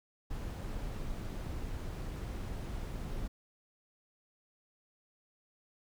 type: noise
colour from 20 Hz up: brown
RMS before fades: -39 dBFS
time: 0.3-3.28 s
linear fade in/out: 10 ms
effects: none